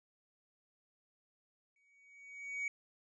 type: tone with exponential growth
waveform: triangle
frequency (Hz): 2252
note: C#7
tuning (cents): +27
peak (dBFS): -32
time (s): 1.76-2.68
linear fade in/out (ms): 2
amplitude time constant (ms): 200
effects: resampled to 22050 Hz